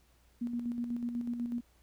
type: tone with tremolo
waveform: sine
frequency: 238.8 Hz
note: A#3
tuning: 42 cents sharp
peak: -31 dBFS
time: 0.41-1.61 s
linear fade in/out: 10 ms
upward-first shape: square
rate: 8.1 Hz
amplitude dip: 45%
effects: added 60 Hz sine -65 dBFS peak until 1.82 s + pink hiss -69 dBFS RMS until 1.82 s